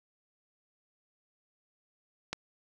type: click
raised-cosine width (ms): 0.2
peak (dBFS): -16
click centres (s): 2.33
effects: none